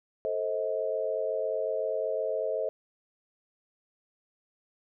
sine chord, A diminished, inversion none, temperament just, 440 / 528 / 633.6 Hz, A4 / C5 / Eb5, 0 / +16 / +31 cents, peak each -33 / -32 / -31 dBFS, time 0.25-2.69 s, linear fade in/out 0 ms, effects none

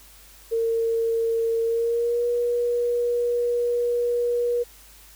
sine tone with pitch glide, 456.7 to 480 Hz, A#4 to B4, -36 to -49 cents, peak -20 dBFS, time 0.51-4.64 s, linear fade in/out 20 ms, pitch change +87 cents, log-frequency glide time 1.63-2.27 s, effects added 50 Hz sine -52 dBFS peak until 5.15 s + white hiss -50 dBFS RMS until 5.15 s

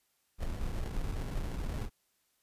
brown noise with sample-and-hold, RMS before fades -35 dBFS, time 0.38-1.9 s, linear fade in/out 50 ms, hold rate 1225 Hz, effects white hiss -75 dBFS RMS until 2.42 s + resampled to 32000 Hz

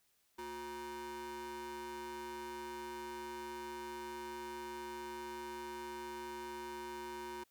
45% pulse ring-modulated tone, 293.4 Hz, D4, 2 cents flat, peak -40 dBFS, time 0.38-7.44 s, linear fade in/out 10 ms, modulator 654 Hz, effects white hiss -75 dBFS RMS until 7.5 s

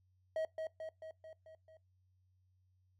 triangle tone with echo, 637 Hz, D#5, 41 cents sharp, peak -32 dBFS, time 0.36-0.45 s, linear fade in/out 2 ms, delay 220 ms, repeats 6, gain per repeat -4 dB, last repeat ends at 1.77 s, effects noise-tail reverb RT60 0.2 s tail -21 dB re dry + added 92 Hz sine -70 dBFS peak until 2.99 s

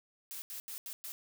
blue noise bursts at uneven times, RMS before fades -43 dBFS, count 5, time 0.31-0.42 / 0.5-0.6 / 0.68-0.78 / 0.86-0.93 / 1.04-1.12 s, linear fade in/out 0 ms, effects none

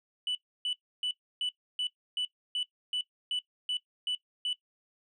sine tone bursts, 2975 Hz, F#7, 9 cents sharp, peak -27 dBFS, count 12, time 0.27-4.53 s, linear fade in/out 2 ms, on 80 ms, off 300 ms, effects noise-tail reverb RT60 0.1 s tail -19 dB re dry + tanh soft clip ceiling -27 dBFS

